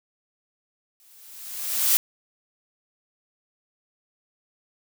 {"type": "noise with exponential growth", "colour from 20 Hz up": "blue", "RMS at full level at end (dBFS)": -17, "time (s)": [1, 1.97], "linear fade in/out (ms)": 0, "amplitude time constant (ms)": 210, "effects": []}